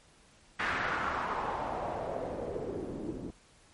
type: noise with low-pass filter sweep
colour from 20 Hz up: white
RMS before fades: -35 dBFS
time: 0.59-3.31 s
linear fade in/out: 10 ms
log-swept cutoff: 1800 to 280 Hz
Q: 2.5
effects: pink hiss -61 dBFS RMS until 3.73 s + MP3 48 kbps